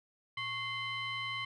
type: tone with frequency modulation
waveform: sine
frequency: 2081 Hz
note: C7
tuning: 10 cents flat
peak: -34 dBFS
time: 0.37-1.45 s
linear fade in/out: 5 ms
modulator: 982 Hz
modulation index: 1.2
effects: tanh soft clip ceiling -30 dBFS